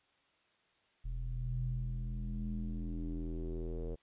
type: tone with low-pass filter sweep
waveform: square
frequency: 41.35 Hz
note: E1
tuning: 6 cents sharp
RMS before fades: -38 dBFS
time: 1.04-3.96 s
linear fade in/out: 20 ms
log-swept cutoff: 90 to 480 Hz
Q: 4.7
effects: white hiss -72 dBFS RMS until 4.02 s + resampled to 8000 Hz